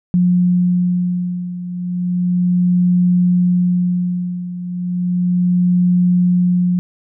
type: beating tone pair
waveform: sine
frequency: 178.5 / 178.84 Hz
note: F3 / F3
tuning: +38 / +41 cents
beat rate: 0.34 Hz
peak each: -14 / -18 dBFS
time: 0.14-6.79 s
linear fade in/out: 0 ms
effects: none